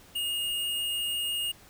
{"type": "tone", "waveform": "square", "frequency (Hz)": 2849, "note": "F7", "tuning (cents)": 34, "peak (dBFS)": -29, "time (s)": [0.15, 1.52], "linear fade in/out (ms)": 10, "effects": ["pink hiss -54 dBFS RMS until 1.69 s"]}